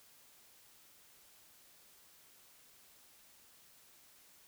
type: silence
effects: white hiss -63 dBFS RMS until 4.47 s